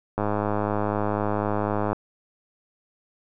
click train, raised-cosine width 1 ms, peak -11 dBFS, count 183, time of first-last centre 0.18-1.93 s, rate 104 Hz, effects none

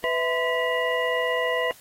sine tone cluster, 499.4 / 654 / 1020 / 1956 / 2849 Hz, B4 / E5 / C6 / B6 / F7, +19 / -14 / -44 / -17 / +34 cents, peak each -26 / -28 / -30 / -27 / -34 dBFS, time 0.04-1.71 s, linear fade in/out 0 ms, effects white hiss -51 dBFS RMS until 1.8 s + AAC 48 kbps

